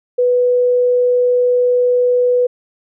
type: tone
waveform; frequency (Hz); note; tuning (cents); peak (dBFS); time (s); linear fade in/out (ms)
sine; 493.6; B4; -1; -10; 0.18-2.47; 10
effects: none